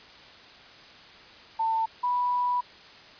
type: tone pair in turn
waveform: sine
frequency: 896 / 983.2 Hz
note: A5 / B5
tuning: +31 / -8 cents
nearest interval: major second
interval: 161 cents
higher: second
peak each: -23 dBFS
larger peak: neither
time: 1.59-1.86 / 2.03-2.61 s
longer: second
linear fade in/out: 10 ms
effects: white hiss -49 dBFS RMS until 3.19 s + resampled to 11025 Hz